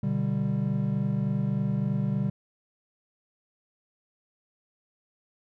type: chord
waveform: triangle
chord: G major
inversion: first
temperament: equal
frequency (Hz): 123.47 / 146.83 / 196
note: B2 / D3 / G3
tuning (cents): 0 / 0 / 0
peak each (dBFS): -28 / -27 / -26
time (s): 0.03-2.3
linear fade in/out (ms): 5
effects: none